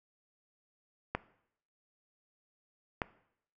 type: clicks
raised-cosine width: 0.5 ms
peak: -16 dBFS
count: 2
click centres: 1.15 / 3.018 s
effects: noise-tail reverb RT60 0.7 s tail -18 dB re dry